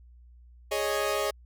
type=chord; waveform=sawtooth; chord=Ab suspended fourth; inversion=none; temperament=equal; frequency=415.3 / 554.4 / 622.3 Hz; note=Ab4 / Db5 / Eb5; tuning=0 / 0 / 0 cents; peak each=-27 dBFS; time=0.71-1.31 s; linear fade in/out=10 ms; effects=added 60 Hz sine -50 dBFS peak until 1.45 s